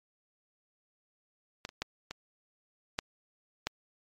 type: clicks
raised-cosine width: 0.2 ms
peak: -19 / -29 / -15 / -21 / -12 / -13 dBFS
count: 6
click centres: 1.651 / 1.691 / 1.82 / 2.11 / 2.989 / 3.67 s
effects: MP3 64 kbps

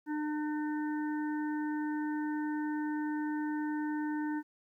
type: harmonic tone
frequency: 301.6 Hz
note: D4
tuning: 46 cents sharp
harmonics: 1 / 3 / 5 / 6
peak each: -32 / -42 / -46 / -48 dBFS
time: 0.06-4.43 s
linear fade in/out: 50 ms
effects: 12-bit

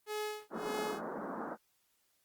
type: tone with tremolo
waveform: sawtooth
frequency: 423.9 Hz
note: G#4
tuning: 35 cents sharp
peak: -31 dBFS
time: 0.06-1.02 s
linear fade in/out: 50 ms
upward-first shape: sine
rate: 1.7 Hz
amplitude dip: 100%
type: band-pass noise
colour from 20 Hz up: pink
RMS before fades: -41 dBFS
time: 0.5-1.57 s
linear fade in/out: 50 ms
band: 190 to 1500 Hz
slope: 48 dB/octave
effects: white hiss -75 dBFS RMS until 2.24 s + Opus 32 kbps

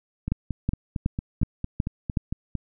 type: two click trains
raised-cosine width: 5 ms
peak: -10 / -15 dBFS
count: 6 / 11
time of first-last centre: 0.32-2.172 / 0.28-2.553 s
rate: 2.7 / 4.4 Hz
effects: none

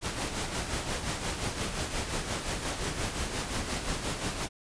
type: noise with tremolo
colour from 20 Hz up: pink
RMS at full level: -31 dBFS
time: 0.01-4.49 s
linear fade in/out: 50 ms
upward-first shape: sine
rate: 5.7 Hz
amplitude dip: 50%
effects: resampled to 22050 Hz

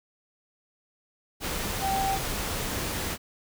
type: tone in noise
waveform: sine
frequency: 777 Hz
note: G5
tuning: 16 cents flat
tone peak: -25 dBFS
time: 1.8-2.19 s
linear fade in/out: 50 ms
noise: pink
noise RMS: -31 dBFS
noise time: 1.4-3.18 s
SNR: +3 dB
effects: none

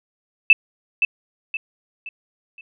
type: tone with echo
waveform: sine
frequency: 2637 Hz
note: E7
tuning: in tune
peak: -6 dBFS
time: 0.5-0.53 s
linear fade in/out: 2 ms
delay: 520 ms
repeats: 4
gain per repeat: -8 dB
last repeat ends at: 2.61 s
effects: none

